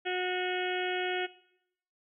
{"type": "harmonic tone", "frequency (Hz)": 364.7, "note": "F#4", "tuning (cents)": -25, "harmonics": [1, 2, 4, 5, 6, 7, 8, 9], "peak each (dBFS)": [-33, -36, -39, -40, -41, -41, -42, -43], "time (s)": [0.05, 1.27], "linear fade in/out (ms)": 20, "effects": ["noise-tail reverb RT60 0.8 s tail -19 dB re dry"]}